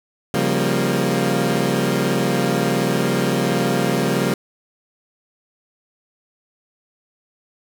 20% pulse chord, G half-diminished seventh, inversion second, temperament equal with one note detuned, 136.68 / 174.61 / 196 / 233.1 Hz, Db3 / F3 / G3 / Bb3, -24 / 0 / 0 / 0 cents, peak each -18 dBFS, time 0.34-4.34 s, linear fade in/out 2 ms, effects none

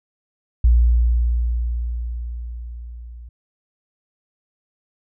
sine tone with level ramp, 59 Hz, A#1, 22 cents sharp, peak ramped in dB -9 to -35 dBFS, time 0.64-3.29 s, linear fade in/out 5 ms, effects none

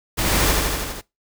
pink noise with echo, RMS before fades -21 dBFS, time 0.17-0.53 s, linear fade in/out 20 ms, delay 81 ms, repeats 6, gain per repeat -2 dB, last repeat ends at 1.016 s, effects noise-tail reverb RT60 0.2 s tail -22 dB re dry

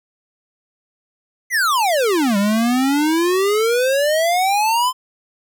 square exponential two-way sweep, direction down then up, 2093 to 196 to 1040 Hz, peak -15 dBFS, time 1.5-4.93 s, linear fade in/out 50 ms, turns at 2.37 s, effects none

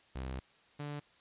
sawtooth tone pair in turn, 65.1 / 146.14 Hz, C2 / D3, -8 / -8 cents, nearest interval octave + major second, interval 1400 cents, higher second, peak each -34 / -35 dBFS, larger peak first, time 0.15-0.4 / 0.79-1 s, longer first, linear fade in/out 10 ms, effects white hiss -65 dBFS RMS until 1.2 s + resampled to 8000 Hz

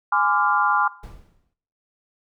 sine chord, D half-diminished seventh, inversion second, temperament equal with one note detuned, 830.6 / 1023.2 / 1174.7 / 1396.9 Hz, Ab5 / C6 / D6 / F6, 0 / -39 / 0 / 0 cents, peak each -22 dBFS, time 0.12-0.88 s, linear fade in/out 5 ms
brown noise with exponential decay, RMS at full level -35 dBFS, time 1.03-1.54 s, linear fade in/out 5 ms, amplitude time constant 110 ms
effects noise-tail reverb RT60 0.7 s tail -20 dB re dry

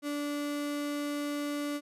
35% pulse tone, 290.8 Hz, D4, 17 cents flat, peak -30 dBFS, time 0.02-1.81 s, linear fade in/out 50 ms, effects resampled to 32000 Hz

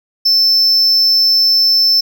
triangle tone, 5300 Hz, E8, 9 cents sharp, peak -7 dBFS, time 0.25-2.01 s, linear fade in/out 10 ms, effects none

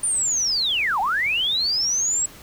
sine linear two-way sweep, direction down then up, 9397 to 737 to 7800 Hz, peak -19 dBFS, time 0.03-2.26 s, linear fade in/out 5 ms, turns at 1 s, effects pink hiss -44 dBFS RMS until 2.42 s

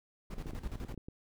brown noise with tremolo, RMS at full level -39 dBFS, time 0.3-0.95 s, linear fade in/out 10 ms, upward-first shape square, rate 12 Hz, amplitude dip 70%
clicks, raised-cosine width 3 ms, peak -31 dBFS, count 11, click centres 0.382 / 0.459 / 0.494 / 0.534 / 0.66 / 0.756 / 0.813 / 0.848 / 0.942 / 0.977 / 1.085 s
effects none

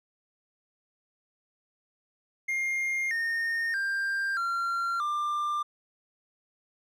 triangle tone with pitch steps, 2121 / 1835.8 / 1589 / 1375.3 / 1190.4 Hz, C7 / A#6 / G6 / F6 / D6, +23 / -27 / +23 / -27 / +23 cents, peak -25 dBFS, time 2.48-5.63 s, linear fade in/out 10 ms, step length 630 ms, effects none

